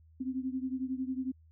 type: beating tone pair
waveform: sine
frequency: 256.7 / 267.7 Hz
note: C4 / C4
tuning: -33 / +40 cents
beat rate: 11 Hz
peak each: -34 / -37 dBFS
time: 0.2-1.32 s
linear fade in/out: 10 ms
effects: added 80 Hz sine -57 dBFS peak until 1.51 s